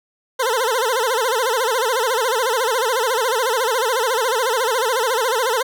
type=tone with vibrato; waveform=20% pulse; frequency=480 Hz; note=B4; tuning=49 cents flat; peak=-12 dBFS; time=0.39-5.63 s; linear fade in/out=10 ms; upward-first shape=sine; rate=14 Hz; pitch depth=180 cents each way; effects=none